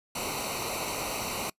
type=noise with comb filter; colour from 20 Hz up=pink; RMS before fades=-33 dBFS; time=0.15-1.5 s; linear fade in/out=5 ms; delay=0.59 ms; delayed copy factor=-0.8; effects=noise-tail reverb RT60 0.1 s tail -23 dB re dry + resampled to 32000 Hz